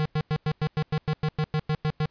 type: tone bursts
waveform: square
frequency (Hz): 153.7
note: D#3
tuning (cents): -21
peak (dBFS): -23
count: 14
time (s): 0-2.057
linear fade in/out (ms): 0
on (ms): 55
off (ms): 99
effects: pink hiss -67 dBFS RMS until 2.1 s + resampled to 11025 Hz